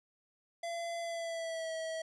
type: tone with pitch glide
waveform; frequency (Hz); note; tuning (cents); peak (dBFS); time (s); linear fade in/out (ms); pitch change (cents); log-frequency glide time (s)
square; 679 to 645.7; F5 to E5; -49 to -36; -37; 0.63-2.02; 5; -87; 1-1.73
effects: resampled to 22050 Hz